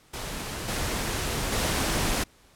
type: noise with level steps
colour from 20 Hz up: pink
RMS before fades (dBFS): -34 / -29 / -26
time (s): 0.13-2.24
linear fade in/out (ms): 10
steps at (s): 0.68 / 1.52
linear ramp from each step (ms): 5
effects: pink hiss -58 dBFS RMS until 2.55 s + low-pass 12000 Hz 12 dB/octave